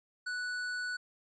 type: tone with hard clipping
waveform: triangle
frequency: 1480 Hz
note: F#6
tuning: in tune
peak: -36 dBFS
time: 0.26-0.97 s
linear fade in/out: 10 ms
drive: 17 dB
effects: resampled to 16000 Hz